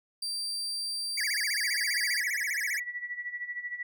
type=tone; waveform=35% pulse; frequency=4699 Hz; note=D8; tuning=in tune; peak=-30 dBFS; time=0.22-2.2 s; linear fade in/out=5 ms
type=tone with vibrato; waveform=square; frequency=1949 Hz; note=B6; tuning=23 cents flat; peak=-30 dBFS; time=1.17-2.8 s; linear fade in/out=10 ms; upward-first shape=sine; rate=15 Hz; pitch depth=290 cents each way
type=tone with tremolo; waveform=sine; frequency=1949 Hz; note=B6; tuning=23 cents flat; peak=-31 dBFS; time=1.64-3.83 s; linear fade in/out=5 ms; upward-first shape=sine; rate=13 Hz; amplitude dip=75%
effects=none